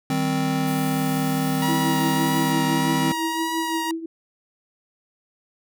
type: chord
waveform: square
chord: C minor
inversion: first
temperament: just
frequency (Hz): 156.98 / 196.22 / 261.6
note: Eb3 / G3 / C4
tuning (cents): +16 / +2 / 0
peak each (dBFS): -26 / -30 / -24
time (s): 0.1-3.12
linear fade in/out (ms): 2
type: high-pass noise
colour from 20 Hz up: white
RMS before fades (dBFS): -38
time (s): 0.67-2.52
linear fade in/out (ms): 2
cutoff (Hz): 7700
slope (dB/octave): 48
type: tone with vibrato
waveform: sawtooth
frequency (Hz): 956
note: A#5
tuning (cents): +43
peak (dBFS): -21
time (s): 1.62-3.91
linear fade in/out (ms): 2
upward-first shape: triangle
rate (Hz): 1.7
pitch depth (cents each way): 20
type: tone with tremolo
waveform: sine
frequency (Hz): 327.6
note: E4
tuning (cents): -11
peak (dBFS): -22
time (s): 1.68-4.06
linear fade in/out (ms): 5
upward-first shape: triangle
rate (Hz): 5.9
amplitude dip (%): 80
effects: none